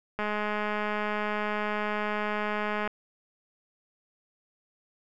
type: click train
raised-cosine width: 0.5 ms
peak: -16 dBFS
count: 565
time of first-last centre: 0.19-2.876 s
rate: 210 Hz
effects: none